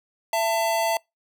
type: tone pair together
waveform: square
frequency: 669 / 893 Hz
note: E5 / A5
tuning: +25 / +25 cents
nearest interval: perfect fourth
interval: 500 cents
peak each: -24 / -25 dBFS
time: 0.33-0.97 s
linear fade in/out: 2 ms
effects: noise-tail reverb RT60 0.2 s tail -26 dB re dry